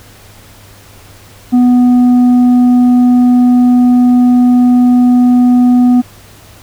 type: tone with tanh clipping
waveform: triangle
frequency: 246.9 Hz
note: B3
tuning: in tune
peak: -5 dBFS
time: 1.52-6.02 s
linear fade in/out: 20 ms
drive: 9 dB
effects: added 101 Hz sine -40 dBFS peak until 6.62 s + pink hiss -39 dBFS RMS until 6.62 s